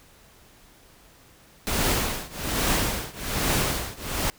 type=noise with tremolo; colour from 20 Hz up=pink; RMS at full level=-22 dBFS; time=1.67-4.3 s; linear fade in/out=0 ms; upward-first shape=triangle; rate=1.2 Hz; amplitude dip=95%; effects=pink hiss -54 dBFS RMS until 4.38 s